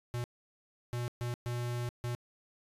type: tone bursts at uneven times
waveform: square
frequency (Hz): 120.9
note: B2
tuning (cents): -36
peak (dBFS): -34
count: 5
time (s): 0.14-0.24 / 0.93-1.08 / 1.21-1.34 / 1.46-1.89 / 2.04-2.15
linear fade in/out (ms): 0
effects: resampled to 32000 Hz + 12-bit